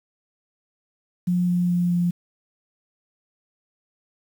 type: tone with pitch steps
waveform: sine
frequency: 178.2 / 177.07 / 175.95 / 174.84 Hz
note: F3 / F3 / F3 / F3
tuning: +35 / +24 / +13 / +2 cents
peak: -18 dBFS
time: 1.27-2.11 s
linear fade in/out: 10 ms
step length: 210 ms
effects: 8-bit